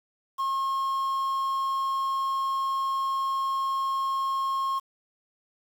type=tone with quantisation; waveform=triangle; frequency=1078 Hz; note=C#6; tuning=49 cents flat; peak=-23 dBFS; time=0.38-4.8 s; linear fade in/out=20 ms; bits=8; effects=none